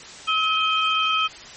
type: tone cluster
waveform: sine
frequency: 1285 / 2514 / 3145 Hz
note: E6 / D#7 / G7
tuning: -45 / +17 / +5 cents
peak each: -21 / -25 / -23 dBFS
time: 0.27-1.28 s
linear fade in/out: 20 ms
effects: white hiss -40 dBFS RMS until 1.56 s + MP3 32 kbps